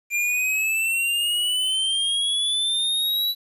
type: exponential sweep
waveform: square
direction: up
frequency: 2381 to 3951 Hz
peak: -21 dBFS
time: 0.1-3.35 s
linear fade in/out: 50 ms
effects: resampled to 32000 Hz + 9-bit